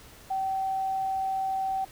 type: tone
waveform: sine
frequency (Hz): 769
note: G5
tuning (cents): -33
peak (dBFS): -26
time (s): 0.3-1.85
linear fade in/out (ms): 10
effects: pink hiss -51 dBFS RMS until 1.91 s